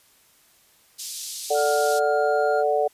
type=band-pass noise; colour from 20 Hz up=pink; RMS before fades=-34 dBFS; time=0.98-2 s; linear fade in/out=20 ms; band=4100 to 12000 Hz; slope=24 dB/octave
type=chord; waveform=sine; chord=D major; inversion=second; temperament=equal; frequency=440 / 587.3 / 740 Hz; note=A4 / D5 / F#5; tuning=0 / 0 / 0 cents; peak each=-23 dBFS; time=1.5-2.88 s; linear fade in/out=10 ms
type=tone; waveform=triangle; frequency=1405 Hz; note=F6; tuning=10 cents sharp; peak=-27 dBFS; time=1.54-2.64 s; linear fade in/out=50 ms
effects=white hiss -58 dBFS RMS until 2.93 s + resampled to 32000 Hz